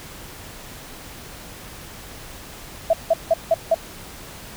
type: tone bursts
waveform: sine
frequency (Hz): 659.3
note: E5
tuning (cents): 0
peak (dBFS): -12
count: 5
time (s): 2.9-3.745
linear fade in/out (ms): 5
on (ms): 33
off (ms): 170
effects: pink hiss -39 dBFS RMS until 4.56 s